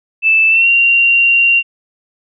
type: tone with pitch glide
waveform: sine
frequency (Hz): 2637 to 2762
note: E7 to F7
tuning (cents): 0 to -20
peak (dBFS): -7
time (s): 0.22-1.63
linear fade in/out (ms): 50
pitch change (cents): +80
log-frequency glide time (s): 0.49-0.69
effects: none